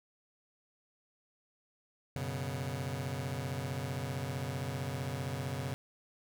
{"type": "chord", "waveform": "sawtooth", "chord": "F# suspended fourth", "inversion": "none", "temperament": "just", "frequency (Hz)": [92.5, 123.33, 138.75], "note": ["F#2", "B2", "C#3"], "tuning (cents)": [0, -2, 2], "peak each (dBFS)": [-38, -35, -34], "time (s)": [2.16, 5.74], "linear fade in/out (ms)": 0, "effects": []}